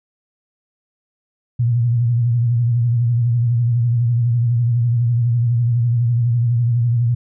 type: tone with vibrato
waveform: sine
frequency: 118.9 Hz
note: A#2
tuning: 35 cents sharp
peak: -13 dBFS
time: 1.59-7.15 s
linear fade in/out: 10 ms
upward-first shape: triangle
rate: 12 Hz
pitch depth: 78 cents each way
effects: none